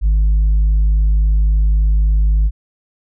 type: tone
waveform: sine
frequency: 51.8 Hz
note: G#1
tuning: 4 cents flat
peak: -7 dBFS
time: 0.01-2.51 s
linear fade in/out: 50 ms
effects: tanh soft clip ceiling -9 dBFS